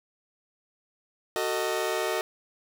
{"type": "chord", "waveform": "sawtooth", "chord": "D# diminished", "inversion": "first", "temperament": "just", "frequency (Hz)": [373.4, 448, 622.3], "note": ["F#4", "A4", "D#5"], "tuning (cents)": [16, 31, 0], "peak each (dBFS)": -27, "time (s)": [1.36, 2.21], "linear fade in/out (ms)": 0, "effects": []}